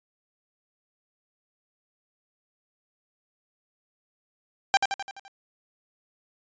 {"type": "tone with echo", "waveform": "sawtooth", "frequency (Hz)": 789, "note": "G5", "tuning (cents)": 11, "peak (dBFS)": -12, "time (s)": [4.74, 4.77], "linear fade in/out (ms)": 0, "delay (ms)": 85, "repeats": 6, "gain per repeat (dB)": -5, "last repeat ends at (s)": 5.28, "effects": ["resampled to 16000 Hz"]}